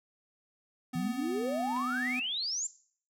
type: tone with vibrato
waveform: square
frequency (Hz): 250.6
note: B3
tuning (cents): +25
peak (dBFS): -35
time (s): 0.93-2.2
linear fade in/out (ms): 10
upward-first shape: sine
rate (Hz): 17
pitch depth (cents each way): 14
type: exponential sweep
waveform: sine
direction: up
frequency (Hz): 160.8 to 7459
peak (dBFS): -31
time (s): 0.95-2.67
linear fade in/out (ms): 5
type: clicks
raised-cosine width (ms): 0.3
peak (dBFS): -35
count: 2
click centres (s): 1.764 / 1.769
effects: noise-tail reverb RT60 0.5 s tail -17 dB re dry